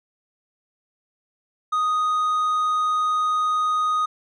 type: tone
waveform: triangle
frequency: 1244.5 Hz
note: D#6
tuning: in tune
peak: -17 dBFS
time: 1.72-4.06 s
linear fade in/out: 10 ms
effects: resampled to 22050 Hz